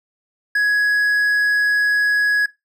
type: tone with hard clipping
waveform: triangle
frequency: 1672 Hz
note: G#6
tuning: 11 cents sharp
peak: -15 dBFS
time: 0.55-2.46 s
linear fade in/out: 5 ms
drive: 6 dB
effects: noise-tail reverb RT60 0.2 s tail -19 dB re dry